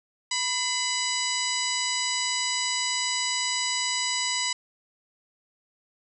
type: harmonic tone with a mistuned harmonic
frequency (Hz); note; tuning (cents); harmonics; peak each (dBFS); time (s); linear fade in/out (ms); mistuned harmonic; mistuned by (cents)
987.8; B5; 0; 1 / 2 / 3 / 4 / 5 / 6 / 7 / 8; -34 / -32 / -34 / -33 / -31 / -37 / -36 / -32; 0.31-4.53; 5; 2; +52
effects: none